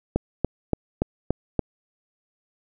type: click train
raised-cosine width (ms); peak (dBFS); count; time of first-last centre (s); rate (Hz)
2; -7; 6; 0.16-1.593; 3.49
effects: none

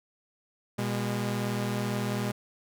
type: tone pair together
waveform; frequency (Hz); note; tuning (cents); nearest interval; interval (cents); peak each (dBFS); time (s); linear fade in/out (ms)
sawtooth; 121.21 / 204; B2 / G#3; -32 / -31; major sixth; 901; -27; 0.78-2.32; 10
effects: none

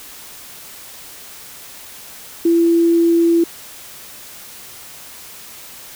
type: tone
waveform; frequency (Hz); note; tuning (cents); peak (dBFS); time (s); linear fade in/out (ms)
sine; 336.5; E4; +36; -10; 2.45-3.44; 5
effects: white hiss -37 dBFS RMS until 5.95 s

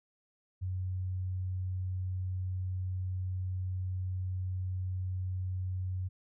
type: tone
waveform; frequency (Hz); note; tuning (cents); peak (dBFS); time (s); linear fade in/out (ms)
sine; 92.5; F#2; 0; -32; 0.61-6.09; 20
effects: none

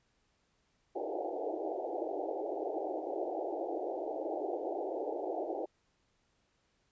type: band-pass noise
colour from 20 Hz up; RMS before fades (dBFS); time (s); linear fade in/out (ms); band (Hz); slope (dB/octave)
pink; -37; 0.95-5.66; 10; 310 to 820; 96
effects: pink hiss -75 dBFS RMS until 6.91 s + resampled to 16000 Hz

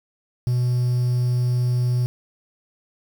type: tone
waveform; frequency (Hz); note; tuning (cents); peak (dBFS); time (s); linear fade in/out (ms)
triangle; 123.47; B2; 0; -15; 0.47-2.06; 0
effects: tanh soft clip ceiling -11 dBFS + 7-bit

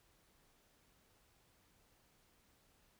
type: silence
effects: pink hiss -72 dBFS RMS until 2.99 s

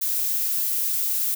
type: noise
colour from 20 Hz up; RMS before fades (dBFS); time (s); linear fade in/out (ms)
violet; -24; 0.01-1.35; 10
effects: none

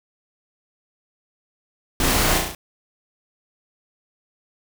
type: noise with echo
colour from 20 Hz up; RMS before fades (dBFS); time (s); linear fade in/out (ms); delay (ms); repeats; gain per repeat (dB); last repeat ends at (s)
pink; -21; 2-2.38; 2; 34; 5; -3; 2.55
effects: none

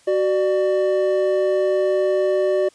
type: tone pair together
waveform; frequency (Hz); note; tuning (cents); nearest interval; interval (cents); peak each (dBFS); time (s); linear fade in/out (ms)
triangle; 375 / 595.6; F#4 / D5; +23 / +24; minor sixth; 801; -17; 0.07-2.69; 10
effects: white hiss -54 dBFS RMS until 2.74 s + resampled to 22050 Hz

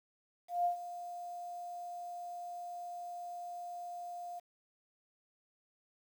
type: tone with ADSR envelope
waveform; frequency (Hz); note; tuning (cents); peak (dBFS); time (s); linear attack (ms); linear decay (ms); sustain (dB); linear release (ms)
sine; 703; F5; +11; -27; 0.48-4.4; 170; 110; -14; 16
effects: 10-bit

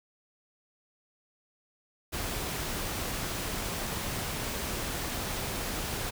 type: noise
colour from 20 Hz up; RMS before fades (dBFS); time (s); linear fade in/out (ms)
pink; -34; 2.12-6.11; 20
effects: none

